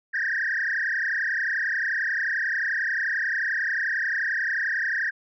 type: tone with frequency modulation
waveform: sine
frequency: 1732 Hz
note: A6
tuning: 28 cents flat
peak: -22 dBFS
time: 0.13-5.11 s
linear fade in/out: 20 ms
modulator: 31.3 Hz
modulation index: 5.4
effects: tanh soft clip ceiling -19 dBFS